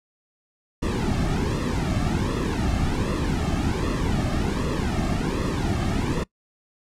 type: noise with flanger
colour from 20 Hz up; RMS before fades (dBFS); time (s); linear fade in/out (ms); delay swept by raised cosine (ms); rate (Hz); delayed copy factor
brown; -24; 0.82-6.24; 10; 1.3 to 2.09; 1.3; -0.75
effects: noise-tail reverb RT60 0.1 s tail -23 dB re dry + low-pass 9000 Hz 12 dB/octave

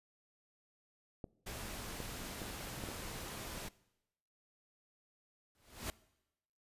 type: clicks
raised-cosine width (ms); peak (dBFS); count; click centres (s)
2; -30; 5; 1.242 / 2.003 / 2.418 / 2.838 / 2.888
type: noise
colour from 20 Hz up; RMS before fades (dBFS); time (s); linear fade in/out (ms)
pink; -45; 1.46-3.69; 10
type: noise with exponential growth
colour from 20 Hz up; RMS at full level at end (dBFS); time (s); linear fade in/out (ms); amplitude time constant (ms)
pink; -38; 5.55-5.9; 0; 75
effects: noise-tail reverb RT60 0.9 s tail -21 dB re dry + resampled to 32000 Hz

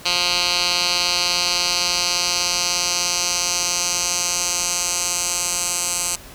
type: tone with band-pass filter sweep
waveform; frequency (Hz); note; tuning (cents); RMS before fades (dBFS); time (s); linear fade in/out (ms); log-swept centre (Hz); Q
10% pulse; 176.6; F3; +20; -21; 0.05-6.16; 10; 4000 to 7800; 2.3
effects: pink hiss -41 dBFS RMS until 6.34 s

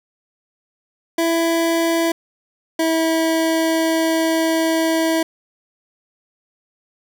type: tone pair in turn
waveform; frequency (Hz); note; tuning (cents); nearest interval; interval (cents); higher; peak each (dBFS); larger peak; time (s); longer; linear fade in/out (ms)
25% pulse; 332.1 / 324.7; E4 / E4; +13 / -26; unison; 39; first; -12; neither; 1.18-2.12 / 2.79-5.23; second; 5
effects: none

